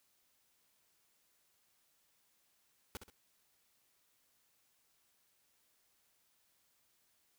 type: noise with echo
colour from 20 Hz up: pink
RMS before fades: -44 dBFS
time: 2.95-2.97 s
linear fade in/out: 0 ms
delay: 65 ms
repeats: 2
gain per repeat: -8 dB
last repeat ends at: 3.1 s
effects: white hiss -75 dBFS RMS until 7.38 s